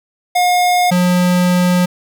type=tone pair in turn; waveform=square; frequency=717 / 179.25 Hz; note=F5 / F3; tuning=+45 / +45 cents; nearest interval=2 octaves; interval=2400 cents; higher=first; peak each=-11 dBFS; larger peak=neither; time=0.35-0.91 / 0.91-1.86 s; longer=second; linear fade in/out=10 ms; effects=none